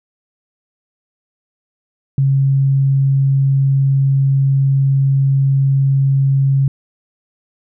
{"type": "tone", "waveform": "sine", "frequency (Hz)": 136.5, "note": "C#3", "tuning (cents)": -26, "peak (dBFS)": -10, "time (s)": [2.18, 6.68], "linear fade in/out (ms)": 2, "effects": []}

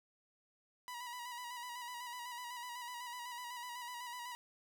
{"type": "tone with vibrato", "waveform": "sawtooth", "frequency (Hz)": 973, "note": "B5", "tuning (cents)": -26, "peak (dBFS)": -40, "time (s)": [0.88, 4.35], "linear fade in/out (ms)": 0, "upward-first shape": "square", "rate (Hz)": 8, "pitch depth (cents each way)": 36, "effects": []}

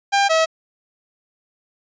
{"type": "tone pair in turn", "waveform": "sawtooth", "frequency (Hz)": [798, 644.7], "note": ["G5", "E5"], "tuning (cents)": [31, -39], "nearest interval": "major third", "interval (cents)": 370, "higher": "first", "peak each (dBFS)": -10, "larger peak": "neither", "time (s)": [[0.12, 0.29], [0.29, 0.46]], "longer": "neither", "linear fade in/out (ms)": 20, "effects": ["resampled to 16000 Hz"]}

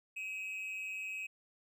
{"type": "tone with amplitude modulation", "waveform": "triangle", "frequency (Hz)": 2549, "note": "D#7", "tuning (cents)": 41, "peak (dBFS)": -34, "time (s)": [0.16, 1.27], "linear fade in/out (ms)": 10, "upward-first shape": "sine", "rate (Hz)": 194, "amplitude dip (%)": 65, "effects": []}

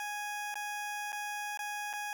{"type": "tone with dropouts", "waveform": "20% pulse", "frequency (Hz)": 830, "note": "G#5", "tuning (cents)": -1, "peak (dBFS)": -31, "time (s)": [0, 2.13], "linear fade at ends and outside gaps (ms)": 1, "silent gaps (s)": [[0.542, 0.555], [1.121, 1.128], [1.574, 1.591], [1.93, 1.935]], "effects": []}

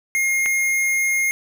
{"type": "tone pair in turn", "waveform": "square", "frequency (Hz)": [2137, 2137], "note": ["C7", "C7"], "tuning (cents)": [36, 36], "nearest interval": "unison", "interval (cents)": 0, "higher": "neither", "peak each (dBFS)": -18, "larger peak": "neither", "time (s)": [[0.15, 0.46], [0.46, 1.31]], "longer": "second", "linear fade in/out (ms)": 0, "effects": []}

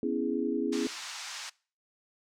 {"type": "chord", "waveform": "sine", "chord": "C# minor seventh", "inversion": "third", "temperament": "equal", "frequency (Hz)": [246.9, 277.2, 329.6, 415.3], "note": ["B3", "C#4", "E4", "G#4"], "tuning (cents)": [0, 0, 0, 0], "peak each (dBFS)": -33, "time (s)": [0.03, 0.87], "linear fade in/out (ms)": 2}
{"type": "band-pass noise", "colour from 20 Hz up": "white", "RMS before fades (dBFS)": -41, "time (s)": [0.72, 1.5], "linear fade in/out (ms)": 10, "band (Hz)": [830, 6600], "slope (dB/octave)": 24}
{"effects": ["noise-tail reverb RT60 0.4 s tail -23 dB re dry"]}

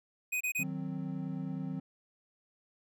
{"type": "tone bursts", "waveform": "square", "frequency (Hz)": 2497, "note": "D#7", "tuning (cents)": 6, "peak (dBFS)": -31, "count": 3, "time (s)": [0.32, 0.635], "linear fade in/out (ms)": 10, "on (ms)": 87, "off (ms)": 27}
{"type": "chord", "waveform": "triangle", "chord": "C diminished", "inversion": "first", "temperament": "equal", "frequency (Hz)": [155.56, 185, 261.6], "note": ["Eb3", "Gb3", "C4"], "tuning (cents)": [0, 0, 0], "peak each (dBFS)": [-37, -37, -38], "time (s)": [0.59, 1.8], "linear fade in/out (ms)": 5}
{"effects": []}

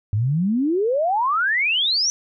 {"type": "exponential sweep", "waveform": "sine", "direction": "up", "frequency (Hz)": [98, 5990], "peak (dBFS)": -17, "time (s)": [0.13, 2.1], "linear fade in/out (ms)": 0, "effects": []}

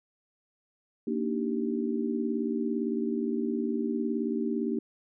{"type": "chord", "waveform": "sine", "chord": "Eb major seventh", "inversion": "second", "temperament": "just", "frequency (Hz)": [233.3, 291.7, 311.1, 388.9], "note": ["Bb3", "D4", "Eb4", "G4"], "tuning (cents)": [2, -12, 0, -14], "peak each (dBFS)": [-30, -34, -35, -33], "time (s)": [1.07, 4.79], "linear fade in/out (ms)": 5, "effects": []}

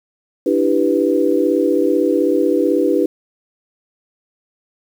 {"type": "chord", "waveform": "sine", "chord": "E minor seventh", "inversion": "third", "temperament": "equal", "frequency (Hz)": [293.7, 329.6, 392, 493.9], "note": ["D4", "E4", "G4", "B4"], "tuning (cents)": [0, 0, 0, 0], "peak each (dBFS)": -18, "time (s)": [0.46, 3.06], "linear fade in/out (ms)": 5, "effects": ["7-bit"]}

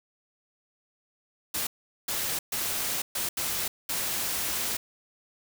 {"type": "noise bursts at uneven times", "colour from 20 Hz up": "white", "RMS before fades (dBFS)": -30, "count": 6, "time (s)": [[1.54, 1.67], [2.08, 2.39], [2.52, 3.02], [3.15, 3.29], [3.37, 3.68], [3.89, 4.77]], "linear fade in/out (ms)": 5, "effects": []}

